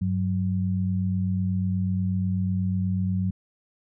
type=tone pair together; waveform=sine; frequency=97.31 / 185.5 Hz; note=G2 / F#3; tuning=-12 / +5 cents; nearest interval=major seventh; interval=1117 cents; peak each=-25 dBFS; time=0.01-3.31 s; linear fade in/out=10 ms; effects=none